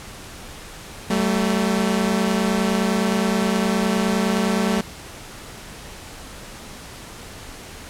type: tone pair together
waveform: sawtooth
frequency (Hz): 191.63 / 221.3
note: G3 / A3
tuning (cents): -39 / +10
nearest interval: major second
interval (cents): 249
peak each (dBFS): -17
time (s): 1.1-4.81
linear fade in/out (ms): 5
effects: pink hiss -38 dBFS RMS until 7.89 s + low-pass 11000 Hz 12 dB/octave